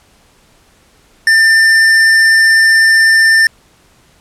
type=tone with hard clipping; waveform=sine; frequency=1792 Hz; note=A6; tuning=31 cents sharp; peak=-7 dBFS; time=1.27-3.47 s; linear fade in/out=2 ms; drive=11 dB; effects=pink hiss -49 dBFS RMS until 4.2 s + low-pass 11000 Hz 12 dB/octave